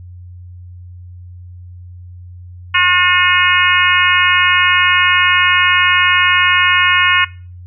harmonic tone, 360 Hz, F#4, 47 cents flat, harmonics 3 / 4 / 5 / 6 / 7 / 8, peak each -16 / -16 / -16 / -16 / -16 / -16 dBFS, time 2.74-7.25 s, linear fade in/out 10 ms, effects noise-tail reverb RT60 0.4 s tail -22 dB re dry + added 89 Hz sine -31 dBFS peak until 7.66 s

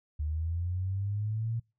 sine linear sweep, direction up, 73.7 to 116.54 Hz, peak -29 dBFS, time 0.19-1.6 s, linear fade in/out 10 ms, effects noise-tail reverb RT60 0.3 s tail -26 dB re dry

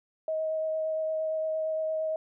sine tone with vibrato, 632 Hz, D#5, 27 cents sharp, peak -27 dBFS, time 0.28-2.16 s, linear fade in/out 2 ms, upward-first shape sine, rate 8.7 Hz, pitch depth 10 cents each way, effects none

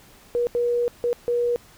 sine tone bursts at uneven times, 480 Hz, B4, 49 cents flat, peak -19 dBFS, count 4, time 0.35-0.47 / 0.55-0.88 / 1.04-1.13 / 1.28-1.56 s, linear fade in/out 0 ms, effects pink hiss -51 dBFS RMS until 1.77 s

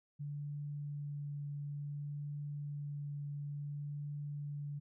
sine tone with vibrato, 145 Hz, D3, 22 cents flat, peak -39 dBFS, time 0.19-4.8 s, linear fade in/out 20 ms, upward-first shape triangle, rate 0.57 Hz, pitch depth 10 cents each way, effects none

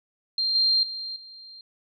sine tone with level steps, 4182 Hz, C8, 2 cents flat, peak -22 / -18 / -31 / -42 dBFS, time 0.38-1.61 s, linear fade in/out 2 ms, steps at 0.55 / 0.83 / 1.16 s, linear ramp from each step 2 ms, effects none

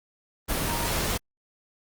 sine tone in noise, 932.3 Hz, A#5, in tune, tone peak -32 dBFS, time 0.67-0.88 s, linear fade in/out 20 ms, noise pink, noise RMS -27 dBFS, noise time 0.48-1.18 s, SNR -8 dB, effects Opus 24 kbps

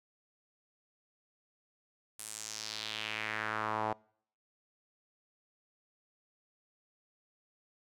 sawtooth tone with band-pass filter sweep, 108.6 Hz, A2, 22 cents flat, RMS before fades -38 dBFS, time 2.19-3.93 s, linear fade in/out 5 ms, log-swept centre 9900 to 800 Hz, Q 2.5, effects noise-tail reverb RT60 0.6 s tail -25 dB re dry

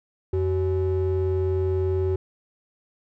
triangle ring-modulated tone, 233.1 Hz, A#3, in tune, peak -15 dBFS, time 0.33-2.16 s, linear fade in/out 5 ms, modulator 145 Hz, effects tanh soft clip ceiling -12 dBFS

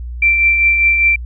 sine tone with tremolo, 2349 Hz, D7, in tune, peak -7 dBFS, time 0.22-1.16 s, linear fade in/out 5 ms, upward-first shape triangle, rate 5 Hz, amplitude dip 45%, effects added 60 Hz sine -23 dBFS peak until 1.25 s

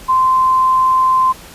sine tone, 1038 Hz, C6, 14 cents flat, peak -9 dBFS, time 0.08-1.33 s, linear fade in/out 20 ms, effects pink hiss -37 dBFS RMS until 1.54 s + resampled to 32000 Hz

